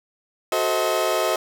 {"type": "chord", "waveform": "30% pulse", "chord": "F# diminished seventh", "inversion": "none", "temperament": "equal with one note detuned", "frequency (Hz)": [370, 440, 523.3, 637.2], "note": ["F#4", "A4", "C5", "Eb5"], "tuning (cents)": [0, 0, 0, 41], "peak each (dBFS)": [-24, -25, -24, -20], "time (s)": [0.52, 1.36], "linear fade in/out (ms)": 2, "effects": []}